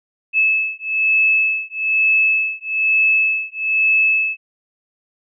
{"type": "beating tone pair", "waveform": "sine", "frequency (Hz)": [2604, 2605.1], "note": ["E7", "E7"], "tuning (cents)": [-22, -21], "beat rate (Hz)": 1.1, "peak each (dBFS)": -17, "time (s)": [0.33, 4.37], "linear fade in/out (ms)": 50, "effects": []}